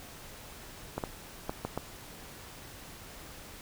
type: clicks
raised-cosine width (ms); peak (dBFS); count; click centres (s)
1; -18; 5; 0.98 / 1.038 / 1.495 / 1.65 / 1.776
effects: pink hiss -48 dBFS RMS until 3.61 s